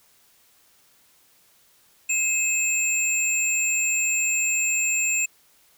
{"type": "tone pair together", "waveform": "sine", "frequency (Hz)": [2600, 7354], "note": ["E7", "A#8"], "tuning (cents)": [-24, -24], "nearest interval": "octave + tritone", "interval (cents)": 1800, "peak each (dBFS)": -21, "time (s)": [2.09, 5.26], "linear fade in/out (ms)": 10, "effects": ["tanh soft clip ceiling -17 dBFS", "white hiss -59 dBFS RMS until 5.77 s"]}